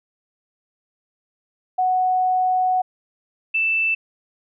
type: tone pair in turn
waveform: sine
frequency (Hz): 740 / 2650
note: F#5 / E7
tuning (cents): 0 / +9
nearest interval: octave + minor seventh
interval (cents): 2209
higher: second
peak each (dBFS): -16 / -17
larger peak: first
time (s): 1.78-2.82 / 3.54-3.95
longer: first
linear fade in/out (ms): 10
effects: none